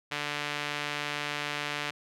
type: tone with band-pass filter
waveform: sawtooth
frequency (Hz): 146.83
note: D3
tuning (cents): 0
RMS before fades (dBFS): -34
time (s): 0.11-1.91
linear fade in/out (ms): 10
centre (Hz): 2500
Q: 1.1
effects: none